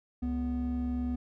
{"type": "tone pair together", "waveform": "triangle", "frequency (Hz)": [68.3, 246.6], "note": ["C#2", "B3"], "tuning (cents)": [-25, -2], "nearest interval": "octave + minor seventh", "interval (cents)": 2223, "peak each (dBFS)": [-31, -28], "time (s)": [0.22, 1.16], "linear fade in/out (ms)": 10, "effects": ["tanh soft clip ceiling -23 dBFS"]}